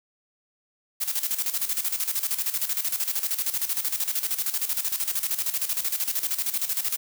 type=noise with tremolo; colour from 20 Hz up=blue; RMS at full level=-25 dBFS; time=1-6.97 s; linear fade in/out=20 ms; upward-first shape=square; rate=13 Hz; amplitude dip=70%; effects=none